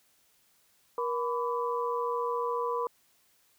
sine tone cluster, 475.4 / 1000 / 1154 Hz, A#4 / B5 / D6, +34 / +21 / -31 cents, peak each -31 / -32 / -36 dBFS, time 0.98-2.87 s, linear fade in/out 2 ms, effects white hiss -67 dBFS RMS until 3.58 s

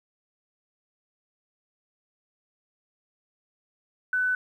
sine tone, 1500 Hz, F#6, 23 cents sharp, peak -22 dBFS, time 4.13-4.35 s, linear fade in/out 2 ms, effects 10-bit

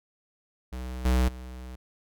square tone with level steps, 63 Hz, B1, 35 cents sharp, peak -34 / -21 / -39 dBFS, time 0.72-1.76 s, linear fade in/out 10 ms, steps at 1.05 / 1.28 s, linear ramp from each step 5 ms, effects none

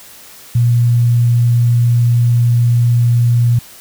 sine tone, 119.4 Hz, A#2, 42 cents sharp, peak -8 dBFS, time 0.55-3.59 s, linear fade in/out 5 ms, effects white hiss -38 dBFS RMS until 3.8 s

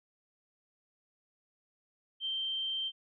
sine tone, 3136 Hz, G7, in tune, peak -32 dBFS, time 2.2-2.92 s, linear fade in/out 50 ms, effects none

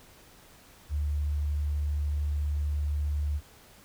sine tone, 73.6 Hz, D2, 4 cents sharp, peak -26 dBFS, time 0.89-3.41 s, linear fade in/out 50 ms, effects pink hiss -55 dBFS RMS until 3.84 s

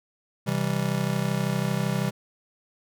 square chord, C major, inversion none, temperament just, 130.81 / 163.52 / 196.22 Hz, C3 / E3 / G3, 0 / -14 / +2 cents, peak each -29 dBFS, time 0.46-2.11 s, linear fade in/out 20 ms, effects none

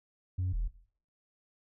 sine tone pair in turn, 91.7 / 40.85 Hz, F#2 / E1, -15 / -15 cents, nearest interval octave + major second, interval 1400 cents, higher first, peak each -27 dBFS, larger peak neither, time 0.38-0.53 / 0.53-0.68 s, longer neither, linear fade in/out 10 ms, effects noise-tail reverb RT60 0.5 s tail -17 dB re dry + tanh soft clip ceiling -27 dBFS

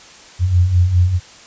sine beating tone pair, 85.7 / 90.6 Hz, F2 / F#2, -32 / -36 cents, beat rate 4.9 Hz, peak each -18 / -11 dBFS, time 0.39-1.2 s, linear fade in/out 50 ms, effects white hiss -41 dBFS RMS until 1.46 s + resampled to 16000 Hz

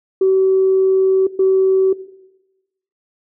sine tone bursts at uneven times, 380.8 Hz, F#4, 50 cents sharp, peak -9 dBFS, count 2, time 0.21-1.27 / 1.39-1.93 s, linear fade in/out 5 ms, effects noise-tail reverb RT60 1.0 s tail -17 dB re dry + tanh soft clip ceiling -5 dBFS

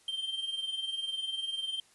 triangle tone with tremolo, 3151 Hz, G7, 8 cents sharp, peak -28 dBFS, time 0.08-1.8 s, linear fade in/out 2 ms, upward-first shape triangle, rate 20 Hz, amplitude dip 75%, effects white hiss -63 dBFS RMS until 1.94 s + resampled to 24000 Hz

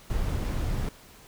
brown noise, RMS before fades -28 dBFS, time 0.1-0.89 s, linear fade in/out 2 ms, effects pink hiss -52 dBFS RMS until 1.27 s

